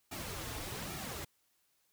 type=noise with flanger; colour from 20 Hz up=pink; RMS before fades=-42 dBFS; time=0.11-1.25 s; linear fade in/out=10 ms; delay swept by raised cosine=1.9 to 5.3 ms; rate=1.2 Hz; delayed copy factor=-0.7; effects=white hiss -75 dBFS RMS until 1.92 s